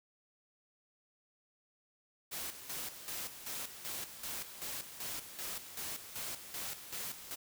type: noise with tremolo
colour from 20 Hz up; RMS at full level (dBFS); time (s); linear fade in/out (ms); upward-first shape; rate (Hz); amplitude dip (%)
white; -41; 2.31-7.36; 20; square; 2.6; 65
effects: none